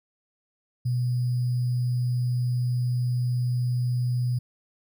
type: tone with sample-and-hold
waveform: sine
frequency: 123.47 Hz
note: B2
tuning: in tune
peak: -22 dBFS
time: 0.85-4.39 s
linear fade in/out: 10 ms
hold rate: 4900 Hz
effects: none